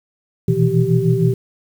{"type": "tone cluster", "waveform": "sine", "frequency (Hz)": [120.5, 126.8, 161.7, 168.3, 388.6], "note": ["B2", "B2", "E3", "E3", "G4"], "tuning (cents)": [-42, 46, -33, 36, -15], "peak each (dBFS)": -19, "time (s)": [0.48, 1.34], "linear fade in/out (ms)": 5, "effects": ["7-bit"]}